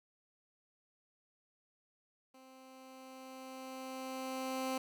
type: tone with level ramp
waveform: 15% pulse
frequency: 261.6 Hz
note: C4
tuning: in tune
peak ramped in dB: -51 to -28 dBFS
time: 2.34-4.78 s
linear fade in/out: 5 ms
effects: none